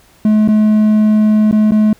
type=tone with dropouts; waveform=triangle; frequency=214 Hz; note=A3; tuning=48 cents flat; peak=-5 dBFS; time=0.25-1.93 s; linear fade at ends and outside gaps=2 ms; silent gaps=0.477-0.486 / 1.513-1.526 / 1.71-1.719 s; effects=pink hiss -48 dBFS RMS until 1.99 s